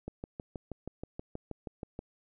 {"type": "click train", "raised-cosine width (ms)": 2, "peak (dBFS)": -25, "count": 13, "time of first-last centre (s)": [0.08, 1.991], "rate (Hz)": 6.28, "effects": []}